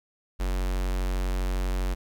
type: tone with notch filter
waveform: square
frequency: 46.25 Hz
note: F#1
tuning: in tune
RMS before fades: -27 dBFS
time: 0.39-1.95 s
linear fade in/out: 20 ms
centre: 160 Hz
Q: 1.7
effects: 11-bit